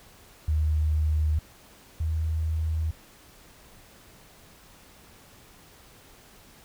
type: tone pair in turn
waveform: sine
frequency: 77 / 79.62 Hz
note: D#2 / D#2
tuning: -17 / +40 cents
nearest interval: minor second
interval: 57 cents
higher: second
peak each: -21 / -24 dBFS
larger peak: first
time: 0.48-1.39 / 2-2.91 s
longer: neither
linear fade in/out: 5 ms
effects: pink hiss -53 dBFS RMS until 6.64 s